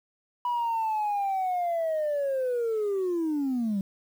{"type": "linear sweep", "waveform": "sine", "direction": "down", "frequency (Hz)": [980, 189.7], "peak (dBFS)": -23, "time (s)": [0.45, 3.81], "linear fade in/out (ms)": 2, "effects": ["tanh soft clip ceiling -23 dBFS", "9-bit"]}